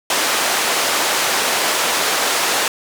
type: band-pass noise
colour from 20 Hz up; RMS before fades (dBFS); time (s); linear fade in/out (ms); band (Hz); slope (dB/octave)
pink; -18; 0.1-2.68; 2; 550 to 11000; 12
effects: none